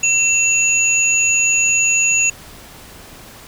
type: tone pair together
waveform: sine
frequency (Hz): 2697 / 6812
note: E7 / G#8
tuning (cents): +39 / +43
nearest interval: octave + major third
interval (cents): 1604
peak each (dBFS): -15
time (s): 0.03-2.3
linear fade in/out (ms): 5
effects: pink hiss -39 dBFS RMS until 3.47 s